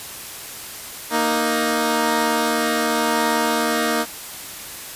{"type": "tone pair together", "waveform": "10% pulse", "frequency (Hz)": [233.1, 311.1], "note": ["A#3", "D#4"], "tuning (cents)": [0, 0], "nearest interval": "perfect fourth", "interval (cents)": 500, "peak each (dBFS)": [-12, -13], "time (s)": [1.1, 4.06], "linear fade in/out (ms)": 50, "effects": ["white hiss -34 dBFS RMS until 4.95 s", "resampled to 32000 Hz"]}